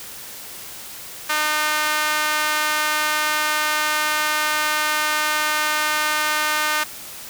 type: tone with high-pass filter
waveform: sawtooth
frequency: 304.3 Hz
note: D#4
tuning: 38 cents flat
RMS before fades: -21 dBFS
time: 1.29-6.84 s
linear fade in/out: 10 ms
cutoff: 1300 Hz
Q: 1.4
effects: white hiss -36 dBFS RMS until 7.29 s